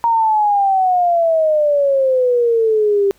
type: exponential sweep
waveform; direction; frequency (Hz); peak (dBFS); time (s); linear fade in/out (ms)
sine; down; 938 to 392; -11; 0.04-3.11; 0
effects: pink hiss -54 dBFS RMS until 3.18 s